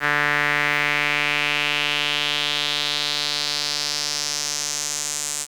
sawtooth tone with band-pass filter sweep, 146.83 Hz, D3, in tune, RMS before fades -23 dBFS, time 0-5.47 s, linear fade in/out 50 ms, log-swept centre 1700 to 7700 Hz, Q 3, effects 7-bit

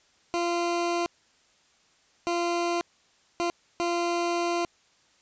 20% pulse tone bursts at uneven times, 344.7 Hz, F4, 23 cents flat, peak -20 dBFS, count 4, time 0.34-1.06 / 2.27-2.81 / 3.4-3.5 / 3.8-4.65 s, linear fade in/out 0 ms, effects white hiss -63 dBFS RMS until 5.21 s + resampled to 16000 Hz

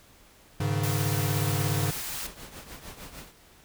square chord, Ab suspended fourth, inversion none, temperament equal with one note detuned, 102.1 / 138.59 / 155.56 Hz, Ab2 / Db3 / Eb3, -29 / 0 / 0 cents, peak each -29 / -30 / -33 dBFS, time 0.6-1.91 s, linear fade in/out 5 ms
white high-pass noise, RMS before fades -35 dBFS, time 0.83-2.27 s, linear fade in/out 5 ms, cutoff 700 Hz, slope 48 dB/octave
pink noise with tremolo, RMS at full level -41 dBFS, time 1.33-3.32 s, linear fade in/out 50 ms, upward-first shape triangle, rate 6.6 Hz, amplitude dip 75%
effects pink hiss -56 dBFS RMS until 3.64 s

